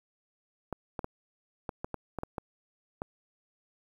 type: clicks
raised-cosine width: 1 ms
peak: -20 dBFS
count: 10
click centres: 0.727 / 0.992 / 1.044 / 1.692 / 1.845 / 1.943 / 2.187 / 2.234 / 2.382 / 3.019 s
effects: 9-bit